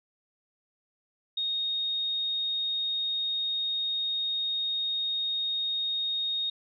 sine tone, 3720 Hz, A#7, 4 cents flat, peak -27 dBFS, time 1.37-6.5 s, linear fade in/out 5 ms, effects none

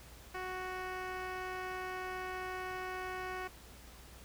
10% pulse tone with low-pass filter, 370 Hz, F#4, in tune, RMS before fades -41 dBFS, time 0.34-3.48 s, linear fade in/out 10 ms, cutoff 2900 Hz, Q 0.7, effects added 60 Hz sine -56 dBFS peak until 4.24 s + pink hiss -56 dBFS RMS until 4.24 s

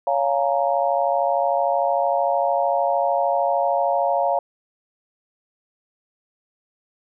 sine chord, Bb minor seventh, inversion first, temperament just, 559.4 / 699.2 / 839.1 / 932.3 Hz, Db5 / F5 / Ab5 / Bb5, +16 / +2 / +18 / 0 cents, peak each -22 / -21 / -26 / -25 dBFS, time 0.07-4.39 s, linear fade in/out 2 ms, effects none

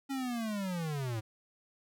square linear sweep, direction down, 276.9 to 105.6 Hz, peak -34 dBFS, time 0.09-1.21 s, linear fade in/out 20 ms, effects none

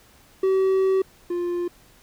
triangle tone pair in turn, 381.7 / 350.3 Hz, G4 / F4, -46 / +5 cents, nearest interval minor second, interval 149 cents, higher first, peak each -15 / -21 dBFS, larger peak first, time 0.43-1.02 / 1.3-1.68 s, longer first, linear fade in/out 5 ms, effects pink hiss -54 dBFS RMS until 2.02 s

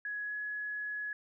sine tone with pitch glide, 1676 to 1688.6 Hz, G#6 to G#6, +15 to +28 cents, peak -35 dBFS, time 0.05-1.13 s, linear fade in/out 2 ms, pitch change +13 cents, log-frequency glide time 0.25-0.34 s, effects none

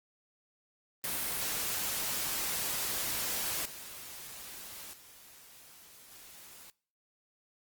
white noise with level steps, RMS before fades -34 / -46 / -55 / -52 dBFS, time 1.04-6.7 s, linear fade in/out 0 ms, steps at 3.65 / 4.93 / 6.11 s, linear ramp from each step 5 ms, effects noise-tail reverb RT60 0.5 s tail -23 dB re dry + Opus 32 kbps

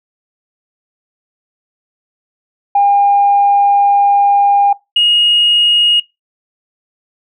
sine tone pair in turn, 806 / 2872 Hz, G5 / F7, +48 / +48 cents, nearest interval octave + minor seventh, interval 2200 cents, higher second, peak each -6 dBFS, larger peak neither, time 2.75-4.73 / 4.96-6 s, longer first, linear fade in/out 5 ms, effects noise-tail reverb RT60 0.2 s tail -21 dB re dry + tanh soft clip ceiling -2 dBFS

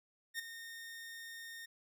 sawtooth tone with ADSR envelope, 1836 Hz, A#6, 27 cents flat, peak -32 dBFS, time 0.34-1.66 s, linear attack 50 ms, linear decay 12 ms, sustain -11 dB, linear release 10 ms, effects none

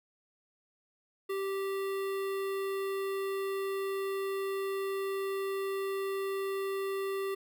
square tone with notch filter, 390.4 Hz, G4, 7 cents flat, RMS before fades -34 dBFS, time 1.29-7.35 s, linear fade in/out 10 ms, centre 6200 Hz, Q 0.93, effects none

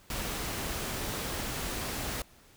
pink noise, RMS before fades -35 dBFS, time 0.1-2.22 s, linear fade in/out 2 ms, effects pink hiss -59 dBFS RMS until 2.56 s

